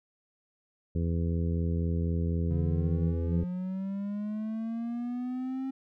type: harmonic tone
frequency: 84 Hz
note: E2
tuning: 33 cents sharp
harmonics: 1 / 2 / 3 / 4 / 5 / 6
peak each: -28 / -31 / -38 / -42 / -40 / -45 dBFS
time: 0.95-3.44 s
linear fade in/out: 5 ms
type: linear sweep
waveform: triangle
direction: up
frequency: 139.6 to 267.6 Hz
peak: -29 dBFS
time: 2.5-5.71 s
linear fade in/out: 10 ms
effects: none